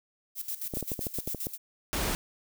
violet noise with tremolo, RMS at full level -34 dBFS, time 0.35-1.58 s, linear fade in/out 50 ms, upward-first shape square, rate 7.6 Hz, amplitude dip 75%
clicks, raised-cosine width 2 ms, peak -21 dBFS, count 10, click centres 0.738 / 0.771 / 0.827 / 0.918 / 0.992 / 1.068 / 1.187 / 1.276 / 1.347 / 1.469 s
pink noise, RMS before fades -30 dBFS, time 1.93-2.15 s, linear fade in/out 0 ms
effects none

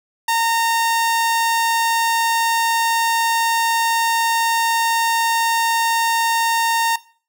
sawtooth tone, 918 Hz, A#5, 27 cents flat, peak -12 dBFS, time 0.28-6.96 s, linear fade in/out 5 ms, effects noise-tail reverb RT60 0.4 s tail -18 dB re dry

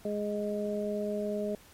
harmonic tone, 207.7 Hz, G#3, in tune, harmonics 1 / 2 / 3, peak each -34 / -34 / -34 dBFS, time 0.05-1.55 s, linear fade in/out 2 ms, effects pink hiss -56 dBFS RMS until 1.73 s + MP3 64 kbps

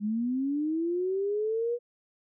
sine linear sweep, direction up, 202.1 to 485.7 Hz, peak -26 dBFS, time 0-1.79 s, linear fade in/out 50 ms, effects none

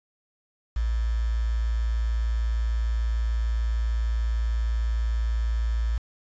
sine tone with quantisation, 56.7 Hz, A#1, 47 cents flat, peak -22 dBFS, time 0.76-5.98 s, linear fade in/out 5 ms, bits 7, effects resampled to 16000 Hz

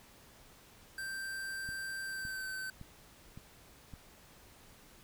square tone with pitch glide, 1568 to 1537.5 Hz, G6 to G6, 0 to -34 cents, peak -39 dBFS, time 0.98-2.7 s, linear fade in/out 2 ms, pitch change -34 cents, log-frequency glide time 2.04-2.46 s
click train, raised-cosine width 5 ms, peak -35 dBFS, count 5, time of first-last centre 1.69-3.937 s, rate 1.78 Hz
effects pink hiss -59 dBFS RMS until 5.03 s

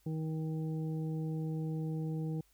harmonic tone, 158.1 Hz, D#3, 28 cents sharp, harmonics 1 / 2 / 3 / 5, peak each -34 / -42 / -46 / -56 dBFS, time 0.06-2.41 s, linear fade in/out 5 ms, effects added 50 Hz sine -70 dBFS peak until 2.53 s + white hiss -71 dBFS RMS until 2.53 s

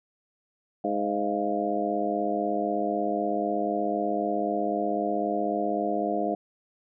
harmonic tone with a mistuned harmonic, 103.83 Hz, G#2, in tune, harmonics 2 / 3 / 4 / 5 / 6 / 7, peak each -33 / -31 / -33 / -34 / -32 / -29 dBFS, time 0.84-6.35 s, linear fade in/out 5 ms, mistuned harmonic 7, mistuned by -67 cents, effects none

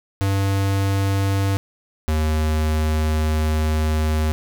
square tone pair in turn, 98 / 77.61 Hz, G2 / D#2, 0 / -4 cents, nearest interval major third, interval 404 cents, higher first, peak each -18 dBFS, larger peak neither, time 0.21-1.57 / 2.08-4.32 s, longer second, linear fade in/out 0 ms, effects none

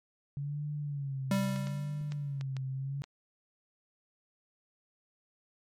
sine tone with vibrato, 140 Hz, C#3, 18 cents sharp, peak -33 dBFS, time 0.37-3.02 s, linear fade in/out 0 ms, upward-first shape sine, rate 0.77 Hz, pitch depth 100 cents each way
square tone with exponential decay, 196 Hz, G3, in tune, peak -26 dBFS, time 1.31-2.42 s, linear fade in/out 2 ms, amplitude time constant 240 ms
clicks, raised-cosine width 0.2 ms, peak -27 dBFS, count 7, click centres 1.345 / 1.561 / 1.671 / 2.121 / 2.411 / 2.567 / 3.04 s
effects MP3 64 kbps

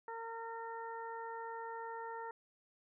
harmonic tone, 457.1 Hz, A#4, 34 cents flat, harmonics 1 / 2 / 3 / 4, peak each -47 / -44 / -51 / -53 dBFS, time 0.08-2.31 s, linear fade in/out 2 ms, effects none

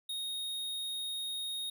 square tone, 3729 Hz, A#7, in tune, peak -36 dBFS, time 0.09-1.7 s, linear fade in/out 5 ms, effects none

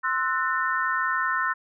sine chord, F# half-diminished seventh, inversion second, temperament equal with one note detuned, 1046.5 / 1318.5 / 1480 / 1805.3 Hz, C6 / E6 / F#6 / A6, 0 / 0 / 0 / +44 cents, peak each -28 dBFS, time 0.03-1.54 s, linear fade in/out 20 ms, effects none

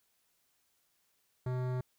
sine tone with hard clipping, 126.6 Hz, B2, 43 cents sharp, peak -34 dBFS, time 1.46-1.81 s, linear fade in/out 5 ms, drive 17 dB, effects white hiss -75 dBFS RMS until 1.98 s

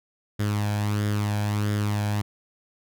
sawtooth tone with flanger, 104 Hz, G#2, 3 cents sharp, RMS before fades -25 dBFS, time 0.39-2.22 s, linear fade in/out 10 ms, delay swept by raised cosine 0.58 to 1.26 ms, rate 1.5 Hz, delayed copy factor +0.55, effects none

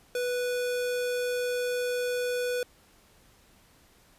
square tone, 492.9 Hz, B4, 3 cents flat, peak -28 dBFS, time 0.15-2.63 s, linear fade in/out 2 ms, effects pink hiss -60 dBFS RMS until 4.18 s + resampled to 32000 Hz

